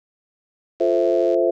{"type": "chord", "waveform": "sine", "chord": "F major seventh", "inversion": "none", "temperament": "equal", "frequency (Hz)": [349.2, 440, 523.3, 659.3], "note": ["F4", "A4", "C5", "E5"], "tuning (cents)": [0, 0, 0, 0], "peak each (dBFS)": [-20, -23, -20, -21], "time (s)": [0.8, 1.51], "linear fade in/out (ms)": 10}
{"type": "click train", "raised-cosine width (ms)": 0.2, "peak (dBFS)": -26, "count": 52, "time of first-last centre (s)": [0.8, 1.344], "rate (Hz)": 93.7}
{"effects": []}